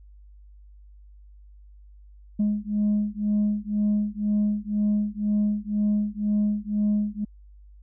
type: beating tone pair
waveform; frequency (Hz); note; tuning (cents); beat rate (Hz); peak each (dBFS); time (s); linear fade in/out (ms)
sine; 207.7 / 209.7; G#3 / G#3; 0 / +17; 2; -23; 2.39-7.25; 10
effects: tanh soft clip ceiling -17 dBFS + added 50 Hz sine -46 dBFS peak until 7.82 s